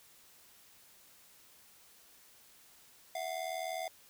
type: ring-modulated tone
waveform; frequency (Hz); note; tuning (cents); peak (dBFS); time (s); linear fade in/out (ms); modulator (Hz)
square; 698.5; F5; 0; -34; 3.15-3.88; 2; 40
effects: white hiss -61 dBFS RMS until 4.09 s